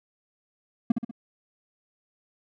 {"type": "tone with echo", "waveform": "triangle", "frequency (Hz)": 233.1, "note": "A#3", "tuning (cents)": 0, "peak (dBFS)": -14, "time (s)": [0.9, 0.92], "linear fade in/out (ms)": 5, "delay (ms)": 64, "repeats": 3, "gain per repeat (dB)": -6, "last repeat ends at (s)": 1.112, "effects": []}